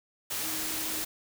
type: tone in noise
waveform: sine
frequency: 314.7 Hz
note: D#4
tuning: 20 cents sharp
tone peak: -42 dBFS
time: 0.43-1.04 s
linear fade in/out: 10 ms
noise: white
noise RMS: -33 dBFS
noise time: 0.3-1.05 s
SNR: -12 dB
effects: none